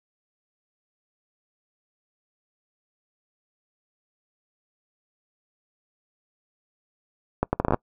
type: accelerating click train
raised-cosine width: 1 ms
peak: -7 dBFS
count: 9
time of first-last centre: 7.43-7.744 s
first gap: 100 ms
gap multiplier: 0.7
effects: noise-tail reverb RT60 0.1 s tail -24 dB re dry